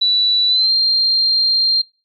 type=tone with pitch glide; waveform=sine; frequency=3951 to 4186 Hz; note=B7 to C8; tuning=0 to 0 cents; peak=-11 dBFS; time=0.01-1.82 s; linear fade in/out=10 ms; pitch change=+100 cents; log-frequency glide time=0.48-0.71 s; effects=noise-tail reverb RT60 0.3 s tail -23 dB re dry + MP3 96 kbps